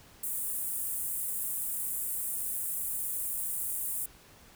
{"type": "high-pass noise", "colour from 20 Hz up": "pink", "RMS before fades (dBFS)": -34, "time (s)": [0.23, 4.06], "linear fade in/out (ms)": 5, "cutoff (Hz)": 8500, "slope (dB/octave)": 48, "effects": ["pink hiss -56 dBFS RMS until 4.55 s"]}